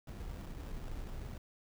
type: noise with sample-and-hold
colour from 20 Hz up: brown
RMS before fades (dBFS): -43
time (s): 0.07-1.38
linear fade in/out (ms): 5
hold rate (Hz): 2100
effects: none

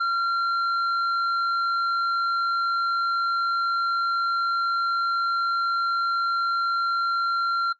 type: tone with hard clipping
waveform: triangle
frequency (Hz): 1374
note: F6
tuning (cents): -29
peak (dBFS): -22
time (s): 0-7.73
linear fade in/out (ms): 10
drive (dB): 8
effects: noise-tail reverb RT60 0.1 s tail -18 dB re dry + resampled to 16000 Hz

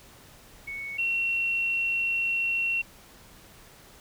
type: tone pair in turn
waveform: sine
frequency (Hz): 2217 / 2727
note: C#7 / F7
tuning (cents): 0 / -42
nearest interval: major third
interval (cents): 358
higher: second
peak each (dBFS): -33 / -24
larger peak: second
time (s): 0.67-0.98 / 0.98-2.82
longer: second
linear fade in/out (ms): 10
effects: pink hiss -52 dBFS RMS until 4 s

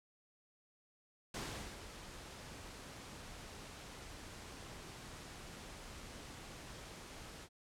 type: noise with ADSR envelope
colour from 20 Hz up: pink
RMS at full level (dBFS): -42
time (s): 1.34-7.49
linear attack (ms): 5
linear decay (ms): 430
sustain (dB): -9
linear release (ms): 60
effects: low-pass 9000 Hz 12 dB/octave

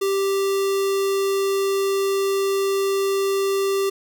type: tone with notch filter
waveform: square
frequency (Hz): 392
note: G4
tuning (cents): 0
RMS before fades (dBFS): -21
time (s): 0.01-3.9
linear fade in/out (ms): 10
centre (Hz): 1700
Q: 1.9
effects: none

